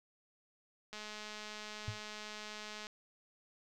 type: click train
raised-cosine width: 0.2 ms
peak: -29 dBFS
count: 412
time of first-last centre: 0.93-2.869 s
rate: 212 Hz
type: tone with exponential decay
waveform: sine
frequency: 107.6 Hz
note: A2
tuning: 38 cents flat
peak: -32 dBFS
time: 1.88-2 s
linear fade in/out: 0 ms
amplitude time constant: 26 ms
effects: none